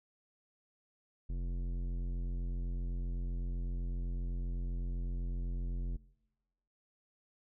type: tone with tanh clipping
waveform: sine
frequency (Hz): 43.93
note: F1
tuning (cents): +11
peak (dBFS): -36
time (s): 1.29-5.97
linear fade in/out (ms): 10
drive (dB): 14
effects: noise-tail reverb RT60 1.0 s tail -23 dB re dry